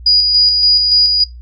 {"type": "tone with tremolo", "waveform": "sine", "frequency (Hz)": 4901, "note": "D#8", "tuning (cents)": -27, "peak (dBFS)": -7, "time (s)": [0.06, 1.24], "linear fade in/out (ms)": 5, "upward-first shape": "square", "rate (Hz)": 3.5, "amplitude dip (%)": 35, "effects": ["noise-tail reverb RT60 0.2 s tail -19 dB re dry", "added 60 Hz sine -30 dBFS peak until 1.41 s"]}